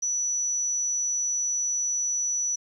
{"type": "tone", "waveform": "sine", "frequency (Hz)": 5920, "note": "F#8", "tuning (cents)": 0, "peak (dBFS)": -24, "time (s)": [0.02, 2.56], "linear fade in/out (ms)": 10, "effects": ["10-bit"]}